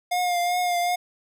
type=tone with vibrato; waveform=square; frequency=710 Hz; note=F5; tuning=28 cents sharp; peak=-22 dBFS; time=0.11-0.96 s; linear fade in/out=10 ms; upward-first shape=triangle; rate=2.6 Hz; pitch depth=34 cents each way; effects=none